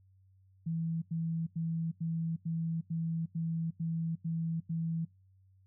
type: tone bursts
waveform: sine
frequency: 164.3 Hz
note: E3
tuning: 5 cents flat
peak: -31 dBFS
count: 10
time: 0.66-5.052 s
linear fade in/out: 10 ms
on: 360 ms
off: 88 ms
effects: noise-tail reverb RT60 0.3 s tail -25 dB re dry + added 95 Hz sine -61 dBFS peak until 5.66 s